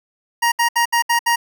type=tone bursts; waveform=25% pulse; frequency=941 Hz; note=A#5; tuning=16 cents sharp; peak=-10 dBFS; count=6; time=0.42-1.36 s; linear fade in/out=10 ms; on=100 ms; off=68 ms; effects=none